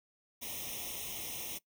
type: noise with comb filter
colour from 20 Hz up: white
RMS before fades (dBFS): -41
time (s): 0.41-1.59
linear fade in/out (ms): 20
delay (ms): 0.33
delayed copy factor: +1
effects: noise-tail reverb RT60 0.1 s tail -20 dB re dry